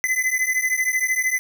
square beating tone pair, 2017 / 2030 Hz, B6 / B6, +36 / +47 cents, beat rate 13 Hz, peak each -23 dBFS, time 0.04-1.39 s, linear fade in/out 0 ms, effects none

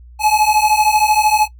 square beating tone pair, 846 / 859 Hz, G#5 / A5, +32 / -42 cents, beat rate 13 Hz, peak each -15 dBFS, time 0.19-1.48 s, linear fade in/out 50 ms, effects noise-tail reverb RT60 0.1 s tail -18 dB re dry + added 60 Hz sine -37 dBFS peak until 1.59 s

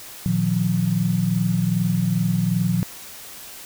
sine chord, Bb suspended fourth, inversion none, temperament equal with one note detuned, 116.54 / 155.56 / 178.08 Hz, Bb2 / Eb3 / F3, 0 / 0 / +34 cents, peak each -24 / -24 / -20 dBFS, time 0.26-2.83 s, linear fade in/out 0 ms, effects white hiss -39 dBFS RMS until 3.65 s

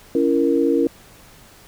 sine chord, A# diminished, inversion first, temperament just, 279.7 / 335.6 / 466.2 Hz, C#4 / E4 / A#4, +16 / +31 / 0 cents, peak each -19 dBFS, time 0.15-0.87 s, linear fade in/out 2 ms, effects pink hiss -47 dBFS RMS until 1.67 s

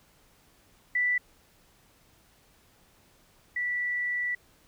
sine tone pair in turn, 1974 / 1960.4 Hz, B6 / B6, -1 / -13 cents, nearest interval unison, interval 12 cents, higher first, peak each -23 / -27 dBFS, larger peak first, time 0.95-1.18 / 3.56-4.35 s, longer second, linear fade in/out 5 ms, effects pink hiss -62 dBFS RMS until 4.67 s

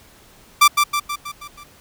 sawtooth tone with echo, 1174.7 Hz, D6, in tune, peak -4 dBFS, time 0.61-0.68 s, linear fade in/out 10 ms, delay 160 ms, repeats 6, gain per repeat -5 dB, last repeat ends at 1.64 s, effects pink hiss -49 dBFS RMS until 1.8 s

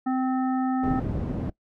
harmonic tone, 259 Hz, C4, 17 cents flat, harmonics 1 / 3 / 5 / 7, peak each -23 / -29 / -36 / -44 dBFS, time 0.06-1 s, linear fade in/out 10 ms
white low-pass noise, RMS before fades -29 dBFS, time 0.83-1.5 s, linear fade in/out 5 ms, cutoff 240 Hz, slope 12 dB/octave
effects noise-tail reverb RT60 0.1 s tail -20 dB re dry

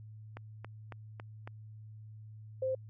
click train, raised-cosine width 0.5 ms, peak -29 dBFS, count 5, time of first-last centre 0.37-1.475 s, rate 3.62 Hz
sine tone, 522 Hz, C5, 4 cents flat, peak -30 dBFS, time 2.62-2.75 s, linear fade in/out 5 ms
effects added 108 Hz sine -47 dBFS peak until 2.89 s

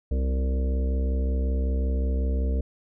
harmonic tone with a mistuned harmonic, 65.41 Hz, C2, in tune, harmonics 1 / 3 / 4 / 5 / 6 / 7 / 8 / 9, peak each -22 / -36 / -37 / -44 / -48 / -37 / -49 / -42 dBFS, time 0.11-2.61 s, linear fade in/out 5 ms, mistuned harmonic 5, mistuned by +41 cents, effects none

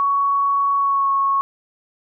sine tone with pitch glide, 1118 to 1100.7 Hz, C#6 to C#6, +14 to -13 cents, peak -15 dBFS, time 0-1.41 s, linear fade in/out 0 ms, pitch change -27 cents, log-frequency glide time 0.77-1.1 s, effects none

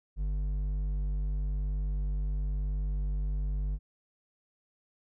sine tone with hard clipping, 49.5 Hz, G1, 18 cents sharp, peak -30 dBFS, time 0.16-3.79 s, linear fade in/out 50 ms, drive 6 dB, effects none

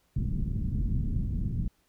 pink low-pass noise, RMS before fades -29 dBFS, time 0.16-1.68 s, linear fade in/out 5 ms, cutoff 210 Hz, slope 24 dB/octave, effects pink hiss -70 dBFS RMS until 1.88 s

